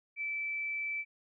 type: tone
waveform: sine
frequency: 2319 Hz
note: D7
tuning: 22 cents flat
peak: -33 dBFS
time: 0.16-1.05 s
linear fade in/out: 50 ms
effects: none